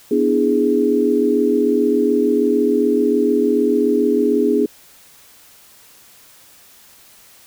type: chord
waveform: sine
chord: E dominant seventh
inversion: second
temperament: equal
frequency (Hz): 246.9 / 293.7 / 329.6 / 415.3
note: B3 / D4 / E4 / G#4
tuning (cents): 0 / 0 / 0 / 0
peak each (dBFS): -19 / -19 / -22 / -16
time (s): 0.11-4.66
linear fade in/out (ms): 5
effects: white hiss -47 dBFS RMS until 7.46 s